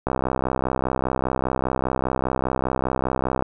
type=click train; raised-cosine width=1 ms; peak=-8 dBFS; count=219; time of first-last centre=0.07-3.424 s; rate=65 Hz; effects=none